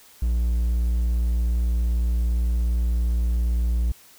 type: tone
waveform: triangle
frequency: 58.7 Hz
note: A#1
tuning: 13 cents sharp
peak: -17 dBFS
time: 0.22-3.92 s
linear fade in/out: 5 ms
effects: white hiss -51 dBFS RMS until 4.18 s